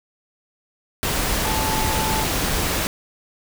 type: tone in noise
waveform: sine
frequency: 875 Hz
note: A5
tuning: 10 cents flat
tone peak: -25 dBFS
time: 1.45-2.24 s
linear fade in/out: 0 ms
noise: pink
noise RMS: -22 dBFS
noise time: 1.03-2.87 s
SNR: -6 dB
effects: none